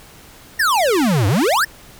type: exponential two-way sweep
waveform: square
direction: down then up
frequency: 1895 to 92.5 to 1895 Hz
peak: -14 dBFS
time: 0.59-1.65 s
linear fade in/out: 10 ms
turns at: 1.27 s
effects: pink hiss -43 dBFS RMS until 1.99 s